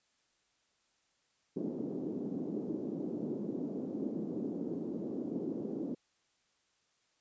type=band-pass noise; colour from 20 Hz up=white; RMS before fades=-38 dBFS; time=1.56-5.95 s; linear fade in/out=10 ms; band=200 to 350 Hz; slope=24 dB/octave; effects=white hiss -75 dBFS RMS until 7.2 s + resampled to 16000 Hz

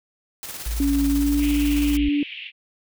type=noise with tremolo; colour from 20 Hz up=white; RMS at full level=-33 dBFS; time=0.43-1.97 s; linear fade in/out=0 ms; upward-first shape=square; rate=18 Hz; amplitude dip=40%
type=tone; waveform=sine; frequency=55 Hz; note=A1; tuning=in tune; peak=-23 dBFS; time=0.66-2.09 s; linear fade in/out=5 ms
type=tone with pitch glide; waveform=sine; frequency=280.8 to 289.9 Hz; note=C#4 to D4; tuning=+22 to -22 cents; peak=-18 dBFS; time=0.8-2.23 s; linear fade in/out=2 ms; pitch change=+56 cents; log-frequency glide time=1.06-1.44 s
type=band-pass noise; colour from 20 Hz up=white; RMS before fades=-36 dBFS; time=1.38-2.52 s; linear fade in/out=50 ms; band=2300 to 3000 Hz; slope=48 dB/octave
effects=none

